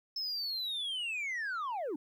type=linear sweep; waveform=sine; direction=down; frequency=5280 to 264.5 Hz; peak=-31 dBFS; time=0.16-1.96 s; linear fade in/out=5 ms; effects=tanh soft clip ceiling -33 dBFS + 12-bit